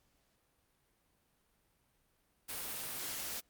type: noise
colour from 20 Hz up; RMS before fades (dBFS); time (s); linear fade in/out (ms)
white; -41; 2.48-3.41; 20
effects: pink hiss -75 dBFS RMS until 3.49 s + Opus 48 kbps